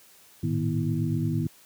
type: tone cluster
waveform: sine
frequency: 107.3 / 115.8 / 154.7 / 244.5 / 324.6 Hz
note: A2 / A#2 / D#3 / B3 / E4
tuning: -43 / -11 / -10 / -17 / -27 cents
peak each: -29 / -34 / -27 / -31 / -33 dBFS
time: 0.43-1.47 s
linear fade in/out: 5 ms
effects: white hiss -55 dBFS RMS until 1.65 s + high-pass 60 Hz 12 dB/octave